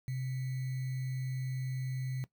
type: tone with sample-and-hold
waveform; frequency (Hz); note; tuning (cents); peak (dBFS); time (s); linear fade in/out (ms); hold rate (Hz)
sine; 130; C3; -11; -33; 0.08-2.24; 0; 2100
effects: noise-tail reverb RT60 0.1 s tail -17 dB re dry